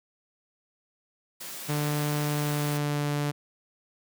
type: high-pass noise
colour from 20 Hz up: white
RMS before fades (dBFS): -39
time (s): 1.4-2.78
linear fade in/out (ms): 10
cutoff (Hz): 110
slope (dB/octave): 48
type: tone with pitch glide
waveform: sawtooth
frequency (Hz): 148.1 to 145.98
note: D3 to D3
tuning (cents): +15 to -10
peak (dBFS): -22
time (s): 1.68-3.32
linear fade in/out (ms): 20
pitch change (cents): -25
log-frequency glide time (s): 2.26-3.09
effects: none